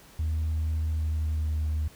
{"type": "tone with pitch glide", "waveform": "sine", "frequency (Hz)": [78.8, 76.96], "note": ["D#2", "D#2"], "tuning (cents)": [23, -18], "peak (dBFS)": -23, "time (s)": [0.19, 1.88], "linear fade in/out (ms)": 5, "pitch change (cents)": -41, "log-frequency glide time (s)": [0.82, 1.64], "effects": ["tanh soft clip ceiling -23 dBFS", "pink hiss -53 dBFS RMS until 1.95 s"]}